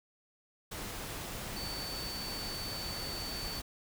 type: tone in noise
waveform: sine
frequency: 4519 Hz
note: C#8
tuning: 33 cents sharp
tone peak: -40 dBFS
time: 1.56-3.6 s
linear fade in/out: 10 ms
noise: pink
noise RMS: -41 dBFS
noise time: 0.71-3.62 s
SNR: -2 dB
effects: none